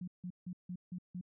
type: tone bursts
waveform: sine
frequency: 179.5 Hz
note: F3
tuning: 48 cents sharp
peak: -39 dBFS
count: 6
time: 0.01-1.212 s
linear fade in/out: 5 ms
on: 67 ms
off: 160 ms
effects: none